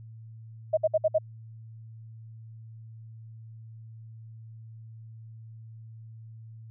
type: tone bursts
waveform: sine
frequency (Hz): 629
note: D#5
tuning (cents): +19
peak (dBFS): -19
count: 5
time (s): 0.73-1.185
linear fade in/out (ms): 10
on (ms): 43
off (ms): 60
effects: added 112 Hz sine -43 dBFS peak until 6.7 s